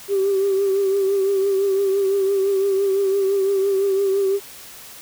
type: tone with vibrato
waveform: sine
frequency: 391.4 Hz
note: G4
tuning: 3 cents flat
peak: -15 dBFS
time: 0.08-4.4 s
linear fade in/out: 50 ms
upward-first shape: triangle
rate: 5.9 Hz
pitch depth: 51 cents each way
effects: tanh soft clip ceiling -11 dBFS + white hiss -40 dBFS RMS until 5.01 s